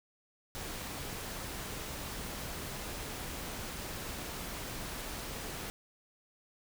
pink noise, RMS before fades -41 dBFS, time 0.55-5.7 s, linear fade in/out 0 ms, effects none

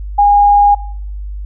sine tone, 817 Hz, G#5, 29 cents flat, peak -5 dBFS, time 0.18-0.75 s, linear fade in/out 10 ms, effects noise-tail reverb RT60 0.6 s tail -19 dB re dry + added 50 Hz sine -21 dBFS peak until 1.45 s

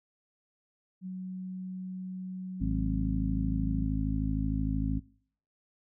sine tone, 185.5 Hz, F#3, 5 cents sharp, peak -35 dBFS, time 1.01-3.88 s, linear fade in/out 50 ms
harmonic tone, 53.1 Hz, G#1, 39 cents sharp, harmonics 1 / 2 / 3 / 4 / 5, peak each -31 / -35 / -35 / -37 / -33 dBFS, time 2.6-5 s, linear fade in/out 20 ms
effects noise-tail reverb RT60 0.6 s tail -23 dB re dry

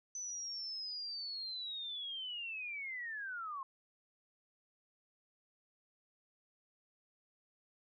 sine linear sweep, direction down, 6060 to 1046.5 Hz, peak -40 dBFS, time 0.15-3.63 s, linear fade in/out 2 ms, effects none

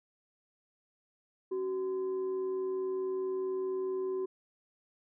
sine tone with frequency modulation, 377.3 Hz, F#4, 34 cents sharp, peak -31 dBFS, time 1.51-4.26 s, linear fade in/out 10 ms, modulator 650 Hz, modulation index 0.26, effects none

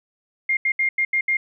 sine tone bursts at uneven times, 2120 Hz, C7, 22 cents sharp, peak -17 dBFS, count 6, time 0.49-0.57 / 0.65-0.72 / 0.79-0.89 / 0.98-1.05 / 1.13-1.21 / 1.28-1.37 s, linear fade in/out 5 ms, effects none

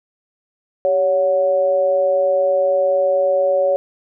sine tone with amplitude modulation, 562 Hz, C#5, 24 cents sharp, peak -10 dBFS, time 0.85-3.76 s, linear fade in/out 0 ms, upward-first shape sine, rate 171 Hz, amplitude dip 65%, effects none

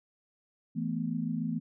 sine chord, E suspended fourth, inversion none, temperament equal, 164.81 / 220 / 246.9 Hz, E3 / A3 / B3, 0 / 0 / 0 cents, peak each -34 / -34 / -34 dBFS, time 0.75-1.6 s, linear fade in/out 20 ms, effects none

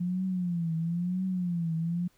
sine tone with vibrato, 174.61 Hz, F3, in tune, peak -27 dBFS, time 0-2.08 s, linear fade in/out 10 ms, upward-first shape triangle, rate 1 Hz, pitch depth 140 cents each way, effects pink hiss -67 dBFS RMS until 2.17 s

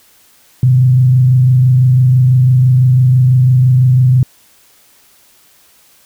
sine tone with frequency modulation, 127.5 Hz, C3, 44 cents flat, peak -5 dBFS, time 0.63-4.23 s, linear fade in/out 2 ms, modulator 26 Hz, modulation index 0.32, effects white hiss -48 dBFS RMS until 6.05 s

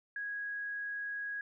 sine tone, 1655 Hz, G#6, 6 cents flat, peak -36 dBFS, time 0.16-1.41 s, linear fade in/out 2 ms, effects none

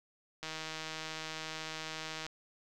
click train, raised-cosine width 0.2 ms, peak -23 dBFS, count 291, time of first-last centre 0.43-2.265 s, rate 158 Hz, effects none

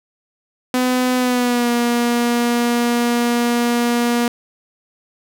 sawtooth tone with pitch glide, 252.2 to 238.6 Hz, B3 to A#3, +36 to +41 cents, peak -11 dBFS, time 0.74-4.28 s, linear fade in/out 2 ms, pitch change -95 cents, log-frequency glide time 1.17-1.7 s, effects none

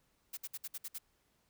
blue noise bursts, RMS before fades -42 dBFS, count 7, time 0.33-0.985 s, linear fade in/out 10 ms, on 43 ms, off 59 ms, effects pink hiss -75 dBFS RMS until 1.49 s

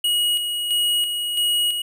square tone with tremolo, 2899 Hz, F#7, 36 cents flat, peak -18 dBFS, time 0.04-1.82 s, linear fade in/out 5 ms, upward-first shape square, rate 1.5 Hz, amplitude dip 45%, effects none

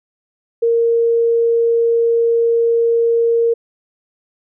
sine tone, 464 Hz, A#4, 8 cents flat, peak -11 dBFS, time 0.62-3.54 s, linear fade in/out 10 ms, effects none

